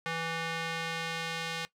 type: tone with band-pass filter sweep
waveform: square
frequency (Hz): 164.81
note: E3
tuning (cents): 0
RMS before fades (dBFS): -35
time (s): 0.06-1.65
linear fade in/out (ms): 0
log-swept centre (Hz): 1900 to 3000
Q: 0.93
effects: noise-tail reverb RT60 0.1 s tail -18 dB re dry